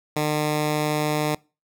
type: tone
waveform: 10% pulse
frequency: 151.1 Hz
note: D3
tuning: 50 cents sharp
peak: -13 dBFS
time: 0.16-1.35 s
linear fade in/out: 5 ms
effects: noise-tail reverb RT60 0.3 s tail -24 dB re dry